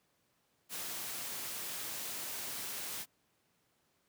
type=noise; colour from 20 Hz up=white; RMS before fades=-41 dBFS; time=0.69-3.06 s; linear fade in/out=50 ms; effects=pink hiss -75 dBFS RMS until 4.08 s + high-pass 100 Hz 12 dB/octave